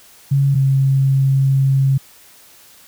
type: tone pair in turn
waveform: sine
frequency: 138.59 / 135.42 Hz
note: C#3 / C#3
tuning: 0 / -40 cents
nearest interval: unison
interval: 40 cents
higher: first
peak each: -11 / -11 dBFS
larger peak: neither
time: 0.31-0.55 / 0.55-1.98 s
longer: second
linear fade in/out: 10 ms
effects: white hiss -46 dBFS RMS until 2.87 s